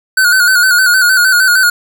square tone with vibrato, 1480 Hz, F#6, in tune, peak -7 dBFS, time 0.17-1.7 s, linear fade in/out 5 ms, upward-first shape square, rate 6.5 Hz, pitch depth 53 cents each way, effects none

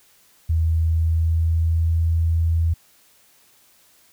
sine tone with pitch glide, 81.1 to 82.42 Hz, E2 to E2, -28 to 0 cents, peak -16 dBFS, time 0.49-2.74 s, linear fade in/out 10 ms, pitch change +28 cents, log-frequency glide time 0.71-2 s, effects white hiss -56 dBFS RMS until 4.12 s

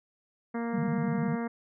harmonic tone, 233.1 Hz, A#3, in tune, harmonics 1 / 2 / 3 / 4 / 5 / 6 / 7 / 8 / 9, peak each -31 / -37 / -41 / -43 / -45 / -47 / -48 / -49 / -50 dBFS, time 0.54-1.48 s, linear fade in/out 10 ms
sine tone with vibrato, 174.61 Hz, F3, in tune, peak -28 dBFS, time 0.73-1.36 s, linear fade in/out 10 ms, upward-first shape square, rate 10 Hz, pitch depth 220 cents each way
effects none

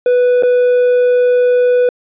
triangle tone with dropouts, 493.9 Hz, B4, in tune, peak -6 dBFS, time 0.06-1.89 s, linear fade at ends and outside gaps 2 ms, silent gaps 0.425-0.433 s, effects resampled to 8000 Hz

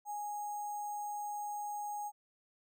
sine tone with sample-and-hold, 828 Hz, G#5, 5 cents flat, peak -37 dBFS, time 0.05-2.12 s, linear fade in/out 50 ms, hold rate 7350 Hz, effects none

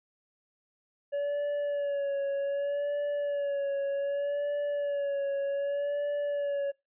triangle tone with vibrato, 568 Hz, C#5, 42 cents sharp, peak -26 dBFS, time 1.12-6.72 s, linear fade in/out 20 ms, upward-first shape sine, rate 0.65 Hz, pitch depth 35 cents each way, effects noise-tail reverb RT60 0.2 s tail -23 dB re dry + resampled to 8000 Hz

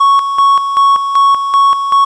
triangle tone with tremolo, 1108.7 Hz, C#6, in tune, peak -3 dBFS, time 0-2.05 s, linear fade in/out 10 ms, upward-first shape square, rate 2.6 Hz, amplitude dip 60%, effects resampled to 22050 Hz + 7-bit

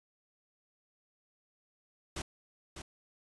pink noise with echo, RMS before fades -38 dBFS, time 2.16-2.22 s, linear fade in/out 5 ms, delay 600 ms, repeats 1, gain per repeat -7 dB, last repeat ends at 2.82 s, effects resampled to 22050 Hz

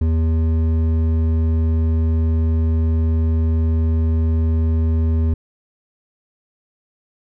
sine tone with hard clipping, 80.7 Hz, E2, 36 cents flat, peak -16 dBFS, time 0.01-5.34 s, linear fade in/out 5 ms, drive 9 dB, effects none

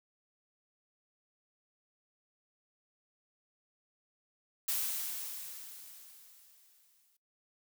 blue noise with exponential decay, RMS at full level -32 dBFS, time 4.68-7.17 s, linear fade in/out 5 ms, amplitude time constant 540 ms, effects noise-tail reverb RT60 0.2 s tail -23 dB re dry

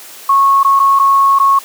sine tone with dropouts, 1099 Hz, C#6, 15 cents flat, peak -6 dBFS, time 0.29-1.59 s, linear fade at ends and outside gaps 5 ms, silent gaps 0.632-0.647 / 0.794-0.798 / 0.991-0.996 / 1.388-1.398 s, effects white hiss -34 dBFS RMS until 1.64 s + high-pass 300 Hz 12 dB/octave

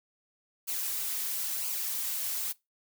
blue noise with flanger, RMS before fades -33 dBFS, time 0.67-2.53 s, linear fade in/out 20 ms, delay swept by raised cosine 0.54 to 5.14 ms, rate 1 Hz, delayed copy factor -0.55, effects noise-tail reverb RT60 0.2 s tail -21 dB re dry

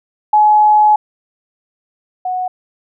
sine tone pair in turn, 847 / 736 Hz, G#5 / F#5, +34 / -9 cents, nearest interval major second, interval 243 cents, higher first, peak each -6 / -16 dBFS, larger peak first, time 0.33-0.96 / 2.25-2.48 s, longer first, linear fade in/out 5 ms, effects none

